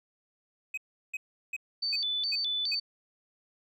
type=tone bursts; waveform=triangle; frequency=2528 Hz; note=D#7; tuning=27 cents sharp; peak=-30 dBFS; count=6; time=0.74-2.75 s; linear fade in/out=5 ms; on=35 ms; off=360 ms
type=tone with vibrato; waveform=sine; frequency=3989 Hz; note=B7; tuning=17 cents sharp; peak=-28 dBFS; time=1.82-2.8 s; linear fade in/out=10 ms; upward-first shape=square; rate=2.4 Hz; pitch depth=230 cents each way
effects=none